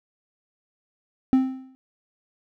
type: tone with exponential decay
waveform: triangle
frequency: 261.6 Hz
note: C4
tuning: in tune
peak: -10 dBFS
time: 1.33-1.75 s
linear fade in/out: 0 ms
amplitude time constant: 90 ms
effects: none